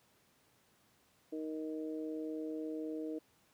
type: harmonic tone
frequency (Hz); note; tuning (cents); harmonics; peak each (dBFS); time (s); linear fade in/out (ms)
156.4; D#3; +9; 2 / 3 / 4; -39 / -43 / -50; 1.32-3.19; 10
effects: pink hiss -70 dBFS RMS until 3.53 s + high-pass 100 Hz 12 dB/octave